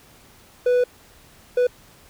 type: tone bursts at uneven times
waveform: triangle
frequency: 493.9 Hz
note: B4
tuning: in tune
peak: -13 dBFS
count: 2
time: 0.66-0.84 / 1.57-1.67 s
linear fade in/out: 5 ms
effects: pink hiss -51 dBFS RMS until 2.09 s